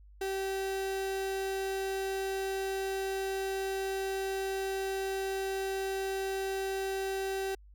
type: tone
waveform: 35% pulse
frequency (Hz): 386.3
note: G4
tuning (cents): -25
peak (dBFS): -30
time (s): 0.21-7.55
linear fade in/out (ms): 5
effects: added 50 Hz sine -52 dBFS peak until 7.74 s